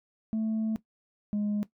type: tone pair in turn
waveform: sine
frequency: 220 / 207.6 Hz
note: A3 / G#3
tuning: 0 / 0 cents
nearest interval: minor second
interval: 100 cents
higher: first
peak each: -24 dBFS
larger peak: neither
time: 0.33-0.76 / 1.33-1.63 s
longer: first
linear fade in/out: 0 ms
effects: noise-tail reverb RT60 0.1 s tail -17 dB re dry + tanh soft clip ceiling -25 dBFS